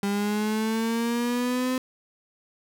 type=linear sweep; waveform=35% pulse; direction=up; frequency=199.1 to 257.8 Hz; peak=-22 dBFS; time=0.03-1.78 s; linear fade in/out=2 ms; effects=none